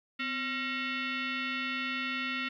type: tone with frequency modulation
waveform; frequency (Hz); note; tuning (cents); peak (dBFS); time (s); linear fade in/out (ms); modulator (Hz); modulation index
sine; 255; C4; -44; -31; 0.19-2.49; 10; 813; 3.7
effects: 12-bit